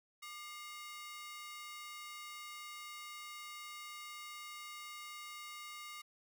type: ring-modulated tone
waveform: sawtooth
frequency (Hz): 1661.2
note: G#6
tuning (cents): 0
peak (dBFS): -40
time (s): 0.22-6.02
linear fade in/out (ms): 10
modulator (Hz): 462
effects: none